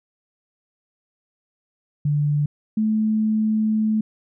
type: tone pair in turn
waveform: sine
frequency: 146.83 / 216.9 Hz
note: D3 / A3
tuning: 0 / -25 cents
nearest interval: perfect fifth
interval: 675 cents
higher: second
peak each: -17 / -17 dBFS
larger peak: neither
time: 2.05-2.46 / 2.77-4.01 s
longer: second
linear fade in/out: 5 ms
effects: none